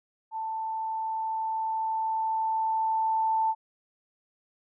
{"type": "tone with level ramp", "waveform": "sine", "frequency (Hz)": 886, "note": "A5", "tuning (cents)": 12, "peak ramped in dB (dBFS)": [-30, -22], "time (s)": [0.31, 3.55], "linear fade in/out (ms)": 50, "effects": []}